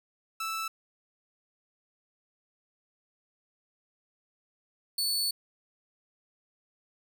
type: tone pair in turn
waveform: sawtooth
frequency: 1318.5 / 4452 Hz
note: E6 / C#8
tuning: 0 / +7 cents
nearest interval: octave + major sixth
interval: 2107 cents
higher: second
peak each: -28 / -24 dBFS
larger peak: second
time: 0.4-0.68 / 4.98-5.31 s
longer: second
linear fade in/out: 5 ms
effects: none